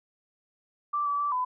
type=tone with pitch steps; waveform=sine; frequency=1172 / 1151 / 1162 / 1005 Hz; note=D6 / D6 / D6 / B5; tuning=-4 / -35 / -19 / +30 cents; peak=-25 dBFS; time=0.93-1.45 s; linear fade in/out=10 ms; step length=130 ms; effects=none